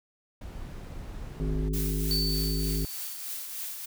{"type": "noise", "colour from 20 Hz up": "brown", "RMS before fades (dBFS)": -39, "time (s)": [0.41, 1.69], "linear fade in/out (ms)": 5}
{"type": "harmonic tone", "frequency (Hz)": 51.91, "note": "G#1", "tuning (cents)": 0, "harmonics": [1, 3, 5, 7, 8], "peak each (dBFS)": [-28, -32, -36, -40, -41], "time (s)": [1.4, 2.85], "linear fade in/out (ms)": 0}
{"type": "noise with tremolo", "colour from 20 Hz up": "blue", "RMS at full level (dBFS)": -35, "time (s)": [1.73, 3.86], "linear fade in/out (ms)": 10, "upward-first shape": "triangle", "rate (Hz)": 3.3, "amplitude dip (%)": 45}
{"type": "tone with exponential decay", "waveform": "sine", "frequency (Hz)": 4518, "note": "C#8", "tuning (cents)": 32, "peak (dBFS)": -25, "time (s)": [2.11, 3.63], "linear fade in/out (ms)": 0, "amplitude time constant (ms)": 330}
{"effects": []}